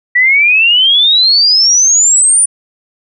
sine exponential sweep, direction up, 1932 to 9520 Hz, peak -5 dBFS, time 0.15-2.46 s, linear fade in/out 10 ms, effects none

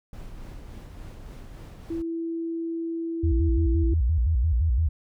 brown noise with tremolo, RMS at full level -39 dBFS, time 0.13-2.02 s, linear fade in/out 2 ms, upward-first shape sine, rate 3.5 Hz, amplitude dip 30%
sine tone, 331.2 Hz, E4, 8 cents sharp, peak -27 dBFS, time 1.9-3.94 s, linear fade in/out 5 ms
sine tone with vibrato, 69.3 Hz, C#2, in tune, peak -19 dBFS, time 3.23-4.89 s, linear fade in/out 10 ms, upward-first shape square, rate 5.8 Hz, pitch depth 270 cents each way
effects none

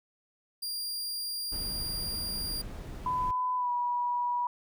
sawtooth tone, 4785 Hz, D8, 32 cents sharp, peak -30 dBFS, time 0.62-2.62 s, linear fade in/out 10 ms
brown noise, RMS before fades -40 dBFS, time 1.52-3.31 s, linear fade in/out 2 ms
sine tone with pitch glide, 1003 to 971.6 Hz, B5 to B5, +26 to -29 cents, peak -27 dBFS, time 3.06-4.47 s, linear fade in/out 2 ms, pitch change -55 cents, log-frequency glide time 3.56-3.71 s
effects none

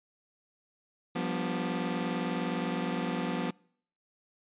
sawtooth chord, G dominant seventh, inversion third, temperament just, 176.4 / 196 / 245 / 294 Hz, F3 / G3 / B3 / D4, +18 / 0 / -14 / +2 cents, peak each -30 / -34 / -30 / -35 dBFS, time 1.15-3.51 s, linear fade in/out 10 ms, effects noise-tail reverb RT60 0.6 s tail -26 dB re dry + resampled to 8000 Hz

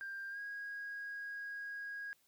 sine tone with pitch glide, 1590 to 1642.3 Hz, G6 to G#6, +24 to -20 cents, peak -40 dBFS, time 0.01-2.13 s, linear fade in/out 0 ms, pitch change +56 cents, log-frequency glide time 0.3-0.39 s, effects tanh soft clip ceiling -38 dBFS + white hiss -73 dBFS RMS until 2.27 s

